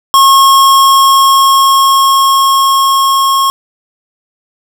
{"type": "tone with level ramp", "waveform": "square", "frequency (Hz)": 1086, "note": "C#6", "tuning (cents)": -36, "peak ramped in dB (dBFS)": [-3, -8], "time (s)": [0.14, 3.5], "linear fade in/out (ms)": 0, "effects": []}